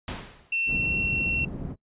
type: noise with exponential decay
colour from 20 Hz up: pink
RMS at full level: -31 dBFS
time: 0.08-0.64 s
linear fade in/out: 1 ms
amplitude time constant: 120 ms
type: tone with pitch glide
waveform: sine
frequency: 2700 to 2719 Hz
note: E7 to F7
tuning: +41 to -47 cents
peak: -24 dBFS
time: 0.52-1.45 s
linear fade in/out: 5 ms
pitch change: +12 cents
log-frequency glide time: 0.63-0.95 s
type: low-pass noise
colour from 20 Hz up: white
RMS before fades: -33 dBFS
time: 0.66-1.76 s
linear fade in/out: 50 ms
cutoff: 190 Hz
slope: 12 dB/octave
effects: noise-tail reverb RT60 0.1 s tail -21 dB re dry + resampled to 8000 Hz